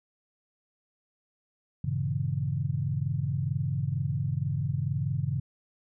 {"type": "chord", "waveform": "sine", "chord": "G diminished seventh", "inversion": "none", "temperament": "equal with one note detuned", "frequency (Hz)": [98, 116.54, 138.59, 163.01], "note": ["G2", "Bb2", "Db3", "Fb3"], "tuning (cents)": [0, 0, 0, -19], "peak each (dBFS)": [-33, -34, -29, -35], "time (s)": [1.84, 5.4], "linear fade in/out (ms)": 5, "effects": []}